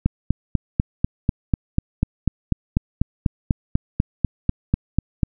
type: click train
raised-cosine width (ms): 5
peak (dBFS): -4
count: 22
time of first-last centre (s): 0.06-5.232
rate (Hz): 4.06
effects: none